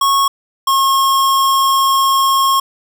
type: tone pair in turn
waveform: square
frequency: 1100 / 1082.4 Hz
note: C#6 / C#6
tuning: -14 / -42 cents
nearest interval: unison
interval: 28 cents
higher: first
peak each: -11 dBFS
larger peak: neither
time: 0.01-0.28 / 0.67-2.6 s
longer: second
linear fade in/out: 5 ms
effects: none